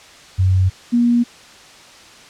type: tone pair in turn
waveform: sine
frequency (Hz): 93.5 / 238.7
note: F#2 / A#3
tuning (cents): +19 / +41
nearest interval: octave + major third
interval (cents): 1622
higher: second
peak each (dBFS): -11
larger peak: neither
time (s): 0.38-0.7 / 0.92-1.24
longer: neither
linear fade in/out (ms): 20
effects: white hiss -42 dBFS RMS until 2.29 s + low-pass 6000 Hz 12 dB/octave